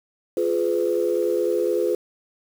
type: chord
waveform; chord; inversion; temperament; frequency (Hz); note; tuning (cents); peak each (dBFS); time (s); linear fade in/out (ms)
sine; F diminished; none; just; 349.2 / 419.1 / 502.9; F4 / Ab4 / Cb5; 0 / +16 / +31; -23; 0.37-1.95; 2
effects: tanh soft clip ceiling -10 dBFS + 7-bit